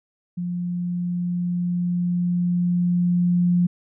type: tone with level ramp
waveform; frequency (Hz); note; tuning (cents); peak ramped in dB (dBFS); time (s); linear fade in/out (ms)
sine; 176.3; F3; +17; -24 to -15; 0.37-3.67; 10
effects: none